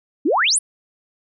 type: exponential sweep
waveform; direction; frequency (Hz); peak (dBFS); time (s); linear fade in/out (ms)
sine; up; 255.4 to 11040; -14; 0.25-0.59; 10
effects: none